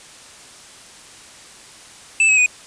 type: tone with pitch steps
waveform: square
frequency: 2637 / 2559 / 2483 Hz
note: E7 / D#7 / D#7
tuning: 0 / +48 / -4 cents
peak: -12 dBFS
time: 2.2-2.461 s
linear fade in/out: 2 ms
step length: 87 ms
effects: white hiss -42 dBFS RMS until 2.66 s + resampled to 22050 Hz